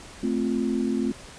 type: chord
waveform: sine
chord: F major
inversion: first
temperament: equal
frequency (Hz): 220 / 261.6 / 349.2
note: A3 / C4 / F4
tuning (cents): 0 / 0 / 0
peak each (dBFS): -26 / -26 / -29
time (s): 0.23-1.12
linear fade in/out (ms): 5
effects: pink hiss -44 dBFS RMS until 1.38 s + resampled to 22050 Hz